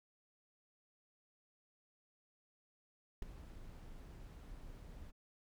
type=noise with ADSR envelope; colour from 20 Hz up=brown; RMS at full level=-39 dBFS; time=3.22-5.12 s; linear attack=4 ms; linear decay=8 ms; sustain=-13 dB; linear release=28 ms; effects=none